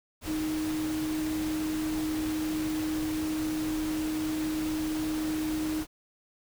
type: tone in noise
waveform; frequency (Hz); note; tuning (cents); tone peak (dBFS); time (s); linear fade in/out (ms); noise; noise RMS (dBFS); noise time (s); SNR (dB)
sine; 311.1; D#4; 0; -28; 0.25-5.85; 50; pink; -39; 0.21-5.87; +8
effects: none

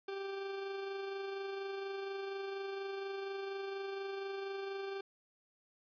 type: tone with amplitude modulation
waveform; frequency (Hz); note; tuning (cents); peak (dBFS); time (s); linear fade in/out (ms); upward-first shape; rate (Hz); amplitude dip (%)
40% pulse; 392; G4; 0; -37; 0.08-5.01; 5; sine; 24.2; 30
effects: resampled to 11025 Hz

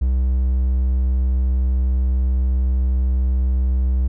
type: tone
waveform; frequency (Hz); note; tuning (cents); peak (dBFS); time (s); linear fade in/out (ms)
triangle; 63.8; C2; -43; -13; 0.01-4.08; 10
effects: none

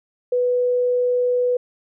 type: tone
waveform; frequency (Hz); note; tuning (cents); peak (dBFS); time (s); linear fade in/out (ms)
sine; 493.9; B4; 0; -16; 0.32-1.57; 5
effects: none

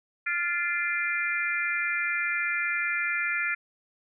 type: tone cluster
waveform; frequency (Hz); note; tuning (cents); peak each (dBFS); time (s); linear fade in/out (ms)
sine; 1396 / 1745 / 2073 / 2391; F6 / A6 / C7 / D7; -1 / -15 / -17 / +30; -31; 0.26-3.55; 10
effects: none

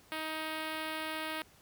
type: tone with notch filter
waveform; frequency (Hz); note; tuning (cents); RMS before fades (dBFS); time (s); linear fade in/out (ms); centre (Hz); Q
5% pulse; 314.4; D#4; +18; -38; 0.12-1.42; 0; 7100; 0.66
effects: pink hiss -61 dBFS RMS until 1.61 s + high-pass 60 Hz 12 dB/octave

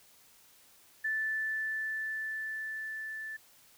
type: tone with level ramp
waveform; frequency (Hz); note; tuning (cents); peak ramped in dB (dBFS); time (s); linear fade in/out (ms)
sine; 1756; A6; -4; -29 to -38; 1.04-3.37; 10
effects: white hiss -61 dBFS RMS until 3.77 s

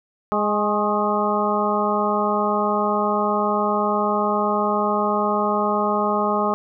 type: harmonic tone with a mistuned harmonic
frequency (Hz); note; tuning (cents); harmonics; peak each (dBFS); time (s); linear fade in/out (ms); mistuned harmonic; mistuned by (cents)
207.7; G#3; 0; 1 / 2 / 3 / 4 / 5 / 6; -25 / -25 / -25 / -25 / -25 / -25; 0.32-6.54; 0; 5; +57
effects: none

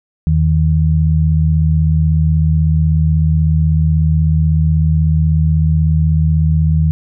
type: tone pair together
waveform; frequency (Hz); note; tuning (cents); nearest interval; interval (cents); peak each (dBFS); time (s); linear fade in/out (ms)
sine; 81.05 / 157.3; E2 / D#3; -29 / +19; major seventh; 1148; -12; 0.27-6.91; 0
effects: none

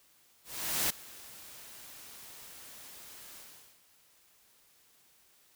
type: noise with ADSR envelope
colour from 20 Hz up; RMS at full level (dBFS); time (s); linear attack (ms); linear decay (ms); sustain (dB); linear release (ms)
white; -29; 0.44-3.81; 460; 7; -21; 440
effects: white hiss -65 dBFS RMS until 5.55 s

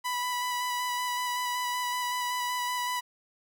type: tone with vibrato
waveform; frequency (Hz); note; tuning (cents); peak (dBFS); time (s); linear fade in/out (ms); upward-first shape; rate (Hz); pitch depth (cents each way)
sawtooth; 987.8; B5; 0; -25; 0.04-3.01; 20; square; 5.3; 12
effects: none

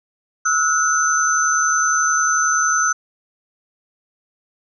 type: tone cluster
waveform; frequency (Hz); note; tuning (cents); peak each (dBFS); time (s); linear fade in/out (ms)
sine; 1301 / 1452 / 6120; E6 / F#6 / G8; -23 / -33 / -42; -19; 0.45-2.93; 10
effects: none

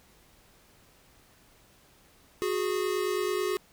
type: tone pair together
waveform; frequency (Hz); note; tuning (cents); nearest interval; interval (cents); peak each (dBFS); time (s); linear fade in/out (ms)
square; 366.1 / 415.3; F#4 / G#4; -18 / 0; major second; 218; -30 / -31; 2.42-3.57; 0
effects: pink hiss -60 dBFS RMS until 3.72 s

